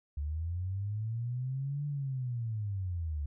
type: linear two-way sweep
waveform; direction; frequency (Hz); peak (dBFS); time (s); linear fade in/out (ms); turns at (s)
sine; up then down; 70.4 to 146.83 to 70.4; -32; 0.17-3.26; 5; 1.86
effects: none